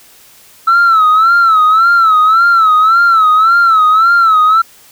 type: tone with vibrato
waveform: sine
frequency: 1318.5 Hz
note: E6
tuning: in tune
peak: -3 dBFS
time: 0.67-4.62 s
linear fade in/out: 10 ms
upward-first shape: sine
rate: 1.8 Hz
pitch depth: 100 cents each way
effects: tanh soft clip ceiling -3 dBFS + white hiss -42 dBFS RMS until 4.91 s